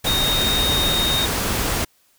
sine tone in noise, 3710 Hz, A#7, 9 cents flat, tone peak -19 dBFS, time 0.06-1.26 s, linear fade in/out 10 ms, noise pink, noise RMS -22 dBFS, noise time 0.04-1.85 s, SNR 0 dB, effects white hiss -60 dBFS RMS until 2.18 s

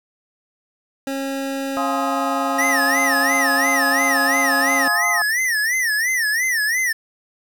25% pulse tone, 272.3 Hz, C#4, 31 cents flat, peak -19 dBFS, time 1.07-4.88 s, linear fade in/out 2 ms
sine chord, F minor seventh, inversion none, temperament just, 698.5 / 838.1 / 1047.7 / 1257.2 Hz, F5 / Ab5 / C6 / Eb6, 0 / +16 / +2 / +18 cents, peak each -25 / -27 / -29 / -24 dBFS, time 1.77-5.22 s, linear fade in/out 0 ms
square tone with vibrato, 1864.7 Hz, A#6, in tune, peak -18 dBFS, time 2.58-6.93 s, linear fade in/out 10 ms, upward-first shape sine, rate 2.9 Hz, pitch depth 180 cents each way
effects 8-bit

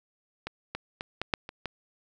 clicks, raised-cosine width 0.3 ms, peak -18 / -17 / -18 / -14 / -8 / -23 / -17 dBFS, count 7, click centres 0.47 / 0.75 / 1.009 / 1.216 / 1.338 / 1.491 / 1.657 s, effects none

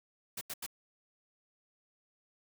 white noise bursts, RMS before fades -40 dBFS, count 3, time 0.37-0.664 s, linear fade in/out 5 ms, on 42 ms, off 84 ms, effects none

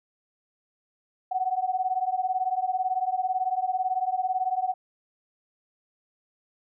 sine beating tone pair, 737 / 755 Hz, F#5 / F#5, -7 / +35 cents, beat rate 18 Hz, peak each -27 dBFS, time 1.31-4.74 s, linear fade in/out 10 ms, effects none

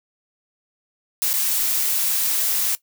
blue noise with dropouts, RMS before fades -21 dBFS, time 1.22-2.75 s, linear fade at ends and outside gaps 0 ms, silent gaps 1.331-1.338 s, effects noise-tail reverb RT60 0.1 s tail -17 dB re dry

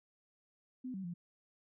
sine tone with pitch steps, 254.6 / 191.2 / 173.5 Hz, C4 / G3 / F3, -47 / -43 / -11 cents, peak -39 dBFS, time 0.84-1.14 s, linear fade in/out 10 ms, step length 100 ms, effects none

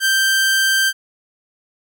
sawtooth tone, 1568 Hz, G6, in tune, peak -10 dBFS, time 0-0.93 s, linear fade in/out 50 ms, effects none

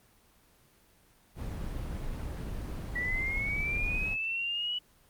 brown noise, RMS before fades -36 dBFS, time 1.35-4.17 s, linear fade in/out 50 ms
sine linear sweep, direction up, 1933 to 2960 Hz, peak -30 dBFS, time 2.95-4.79 s, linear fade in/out 10 ms
effects pink hiss -63 dBFS RMS until 5.09 s + Opus 24 kbps

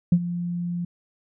sine tone with ADSR envelope, 174.2 Hz, F3, 4 cents flat, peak -10 dBFS, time 0.12-0.85 s, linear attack 4 ms, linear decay 61 ms, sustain -15 dB, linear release 6 ms, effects tanh soft clip ceiling -8 dBFS

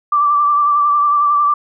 sine tone with vibrato, 1170 Hz, D6, 7 cents flat, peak -10 dBFS, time 0.12-1.54 s, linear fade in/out 5 ms, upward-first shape sine, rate 11 Hz, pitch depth 29 cents each way, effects none

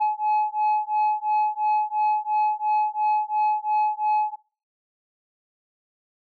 sine beating tone pair, 849 / 851.9 Hz, G#5 / G#5, +38 / +44 cents, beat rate 2.9 Hz, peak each -21 dBFS, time 0-4.36 s, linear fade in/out 20 ms, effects noise-tail reverb RT60 0.4 s tail -24 dB re dry + tanh soft clip ceiling -17 dBFS

